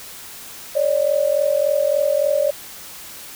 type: tone pair together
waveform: sine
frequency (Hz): 558 / 601.5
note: C#5 / D5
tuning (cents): +11 / +41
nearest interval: minor second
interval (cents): 130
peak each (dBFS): -18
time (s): 0.75-2.51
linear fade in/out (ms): 10
effects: white hiss -37 dBFS RMS until 3.35 s